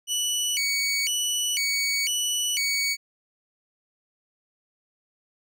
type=tone with vibrato; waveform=20% pulse; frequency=2576 Hz; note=E7; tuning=41 cents flat; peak=-18 dBFS; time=0.07-2.97 s; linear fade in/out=50 ms; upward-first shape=square; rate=1 Hz; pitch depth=240 cents each way; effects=none